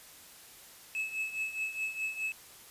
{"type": "tone with tremolo", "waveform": "triangle", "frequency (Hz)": 2594, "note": "E7", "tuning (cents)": -28, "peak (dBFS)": -28, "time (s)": [0.95, 2.32], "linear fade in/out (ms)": 0, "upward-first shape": "triangle", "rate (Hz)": 4.8, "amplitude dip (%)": 80, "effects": ["white hiss -53 dBFS RMS until 2.7 s", "resampled to 32000 Hz"]}